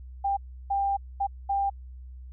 sine tone bursts at uneven times, 794 Hz, G5, 22 cents sharp, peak -23 dBFS, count 4, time 0.24-0.37 / 0.7-0.97 / 1.2-1.27 / 1.49-1.7 s, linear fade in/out 10 ms, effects added 63 Hz sine -40 dBFS peak until 2.32 s

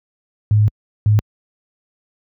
sine tone bursts at uneven times, 105.7 Hz, G#2, 31 cents sharp, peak -9 dBFS, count 2, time 0.51-0.68 / 1.06-1.19 s, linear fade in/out 0 ms, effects high-pass 60 Hz 12 dB/octave

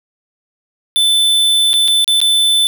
square tone with dropouts, 3520 Hz, A7, in tune, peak -10 dBFS, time 0.96-2.67 s, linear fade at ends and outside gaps 0 ms, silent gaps 1.732-1.739 / 1.878-1.882 / 2.044-2.078 / 2.203-2.215 s, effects none

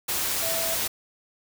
sine tone in noise, 659 Hz, E5, 1 cent flat, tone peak -31 dBFS, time 0.42-0.75 s, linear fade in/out 10 ms, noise white, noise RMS -27 dBFS, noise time 0.08-0.88 s, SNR -7 dB, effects none

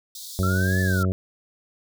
pink high-pass noise, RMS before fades -38 dBFS, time 0.15-1.03 s, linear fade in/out 2 ms, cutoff 3500 Hz, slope 96 dB/octave
harmonic tone, 93.3 Hz, F#2, 15 cents sharp, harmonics 1 / 2 / 3 / 4 / 5 / 6 / 7, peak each -21 / -25 / -35 / -32 / -37 / -37 / -41 dBFS, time 0.39-1.12 s, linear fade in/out 0 ms
sine linear two-way sweep, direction up then down, 1318.5 to 1760 to 1318.5 Hz, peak -26 dBFS, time 0.43-1.05 s, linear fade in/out 2 ms, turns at 0.81 s
effects none

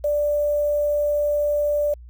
sine tone with quantisation, 588 Hz, D5, 2 cents sharp, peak -18 dBFS, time 0.04-1.94 s, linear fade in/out 5 ms, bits 7, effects added 60 Hz sine -39 dBFS peak until 2.09 s

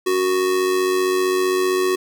square tone with amplitude modulation, 370 Hz, F#4, in tune, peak -15 dBFS, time 0.06-1.96 s, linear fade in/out 10 ms, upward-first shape sine, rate 95.4 Hz, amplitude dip 50%, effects none

